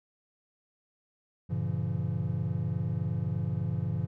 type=chord; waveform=triangle; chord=G diminished seventh; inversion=none; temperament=just; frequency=98 / 117.6 / 141.12 / 169.34 Hz; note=G2 / Bb2 / Db3 / Fb3; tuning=0 / +16 / +31 / +47 cents; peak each=-32 dBFS; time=1.49-4.07 s; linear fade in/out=20 ms; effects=none